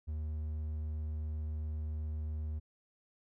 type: tone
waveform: triangle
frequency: 76.9 Hz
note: D#2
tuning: 20 cents flat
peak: -33 dBFS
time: 0.07-2.6 s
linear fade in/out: 20 ms
effects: none